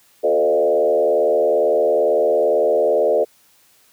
sine tone with frequency modulation, 523.3 Hz, C5, in tune, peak -13 dBFS, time 0.23-3.25 s, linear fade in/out 20 ms, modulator 77.8 Hz, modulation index 1.6, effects white hiss -55 dBFS RMS until 3.92 s + high-pass 60 Hz 12 dB/octave

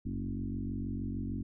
sine tone with frequency modulation, 158.8 Hz, D#3, 36 cents sharp, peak -33 dBFS, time 0.05-1.43 s, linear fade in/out 10 ms, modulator 46.5 Hz, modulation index 2.9, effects none

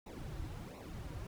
brown noise with flanger, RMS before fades -45 dBFS, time 0.06-1.27 s, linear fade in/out 5 ms, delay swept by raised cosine 0.62 to 4.82 ms, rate 1.4 Hz, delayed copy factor -0.8, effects none

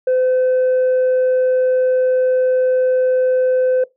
sine tone, 511 Hz, C5, 41 cents flat, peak -10 dBFS, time 0.07-3.84 s, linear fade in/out 5 ms, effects noise-tail reverb RT60 0.2 s tail -22 dB re dry + tanh soft clip ceiling -11 dBFS

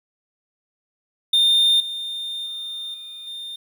triangle tone with level steps, 3626 Hz, A#7, 49 cents flat, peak -12 / -25 / -27 / -33 / -29 dBFS, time 1.33-3.56 s, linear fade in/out 5 ms, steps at 1.8 / 2.46 / 2.94 / 3.27 s, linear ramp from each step 2 ms, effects 9-bit

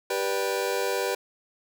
sawtooth chord, G major, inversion none, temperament just, 392 / 490 / 588 Hz, G4 / B4 / D5, 0 / -14 / +2 cents, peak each -25 / -24 / -28 dBFS, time 0.1-1.15 s, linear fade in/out 5 ms, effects 10-bit

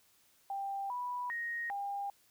sine tone with pitch steps, 790 / 984 / 1871 / 802 Hz, G5 / B5 / A#6 / G5, +13 / -7 / +6 / +39 cents, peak -35 dBFS, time 0.5-2.1 s, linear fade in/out 2 ms, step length 400 ms, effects white hiss -68 dBFS RMS until 2.3 s

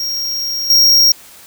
square tone with level steps, 5588 Hz, F8, in tune, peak -18 / -7 dBFS, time 0-1.12 s, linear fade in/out 2 ms, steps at 0.7 s, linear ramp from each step 2 ms, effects white hiss -40 dBFS RMS until 1.46 s

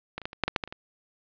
clicks, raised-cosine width 0.3 ms, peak -18 / -26 / -15 / -25 / -7 / -10 / -7 / -14 / -27 / -22 dBFS, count 10, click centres 0.18 / 0.217 / 0.255 / 0.331 / 0.437 / 0.48 / 0.562 / 0.638 / 0.676 / 0.725 s, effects resampled to 11025 Hz + 8-bit

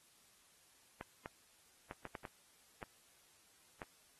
clicks, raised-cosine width 0.5 ms, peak -30 dBFS, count 8, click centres 1.011 / 1.259 / 1.911 / 2.053 / 2.152 / 2.252 / 2.828 / 3.818 s, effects white hiss -68 dBFS RMS until 4.19 s + AAC 32 kbps

